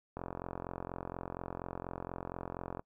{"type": "click train", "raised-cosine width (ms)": 1, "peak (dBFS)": -25, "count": 117, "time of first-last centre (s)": [0.17, 2.794], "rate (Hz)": 44.2, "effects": ["noise-tail reverb RT60 0.1 s tail -24 dB re dry"]}